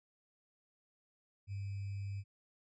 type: tone with sample-and-hold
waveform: sine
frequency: 99.3 Hz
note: G2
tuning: 23 cents sharp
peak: -38 dBFS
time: 1.47-2.24 s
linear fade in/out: 50 ms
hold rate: 2450 Hz
effects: resampled to 16000 Hz